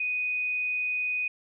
sine tone, 2489 Hz, D#7, in tune, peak -26 dBFS, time 0-1.28 s, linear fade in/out 5 ms, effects none

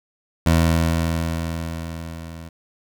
20% pulse tone with level ramp, 82.41 Hz, E2, in tune, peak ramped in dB -8 to -30 dBFS, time 0.46-2.49 s, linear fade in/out 5 ms, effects none

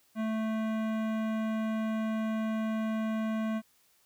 sine tone with hard clipping, 220 Hz, A3, in tune, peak -31 dBFS, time 0.15-3.62 s, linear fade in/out 50 ms, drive 17 dB, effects white hiss -67 dBFS RMS until 4.05 s

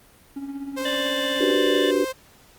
triangle tone with tremolo, 277.4 Hz, C#4, 1 cent sharp, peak -25 dBFS, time 0.36-1.55 s, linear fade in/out 5 ms, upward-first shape triangle, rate 16 Hz, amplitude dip 65%
sawtooth tone with vibrato, 523.3 Hz, C5, in tune, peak -23 dBFS, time 0.76-2.13 s, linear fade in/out 20 ms, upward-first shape sine, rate 17 Hz, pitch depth 14 cents each way
harmonic tone, 588 Hz, D5, 2 cents sharp, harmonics 1 / 3 / 5 / 6, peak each -30 / -30 / -30 / -30 dBFS, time 0.85-1.91 s, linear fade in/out 5 ms
sine chord, G major seventh, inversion second, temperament just, 294 / 367.5 / 392 / 490 Hz, D4 / F#4 / G4 / B4, +2 / -12 / 0 / -14 cents, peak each -24 dBFS, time 1.4-2.05 s, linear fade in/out 10 ms
effects pink hiss -53 dBFS RMS until 2.58 s + Opus 32 kbps

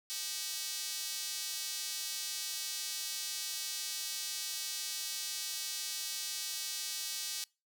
square tone with high-pass filter, 173 Hz, F3, 16 cents flat, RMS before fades -39 dBFS, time 0.1-7.44 s, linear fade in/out 0 ms, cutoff 4700 Hz, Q 1.3, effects noise-tail reverb RT60 0.3 s tail -25 dB re dry

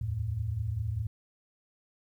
sine tone cluster, 75.1 / 85.3 / 110.2 Hz, D2 / F2 / A2, +39 / -40 / +3 cents, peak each -38 / -36 / -31 dBFS, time 0.01-1.07 s, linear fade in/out 5 ms, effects 11-bit

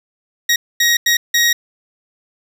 20% pulse tone bursts at uneven times, 1888 Hz, A#6, 22 cents sharp, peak -6 dBFS, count 4, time 0.49-0.56 / 0.8-0.97 / 1.06-1.17 / 1.34-1.53 s, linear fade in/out 5 ms, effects none

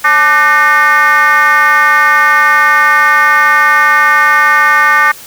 sine tone with frequency modulation, 1506 Hz, F#6, 30 cents sharp, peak -3 dBFS, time 0.04-5.12 s, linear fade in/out 10 ms, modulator 319 Hz, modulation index 1.6, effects tanh soft clip ceiling -2 dBFS + white hiss -32 dBFS RMS until 5.26 s

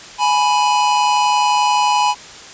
square tone pair together, 836.3 / 987.8 Hz, G#5 / B5, +12 / 0 cents, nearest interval minor third, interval 288 cents, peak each -16 dBFS, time 0.18-2.15 s, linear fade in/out 50 ms, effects white hiss -36 dBFS RMS until 2.53 s + resampled to 16000 Hz

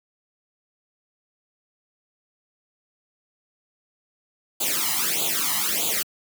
white noise with flanger, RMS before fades -24 dBFS, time 4.6-6.03 s, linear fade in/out 10 ms, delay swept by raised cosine 0.27 to 1.01 ms, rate 1.6 Hz, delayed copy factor +0.95, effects high-pass 200 Hz 12 dB/octave

